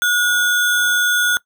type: tone with sample-and-hold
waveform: sine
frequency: 1449 Hz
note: F#6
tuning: 37 cents flat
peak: -13 dBFS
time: 0.02-1.37 s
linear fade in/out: 0 ms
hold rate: 4900 Hz
effects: noise-tail reverb RT60 0.1 s tail -21 dB re dry